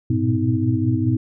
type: tone cluster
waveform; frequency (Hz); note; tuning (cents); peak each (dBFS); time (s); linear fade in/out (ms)
sine; 101.3 / 116.6 / 121.6 / 253.5 / 317.4; G#2 / A#2 / B2 / B3 / D#4; -43 / +1 / -26 / +45 / +35; -23; 0.1-1.17; 5
effects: none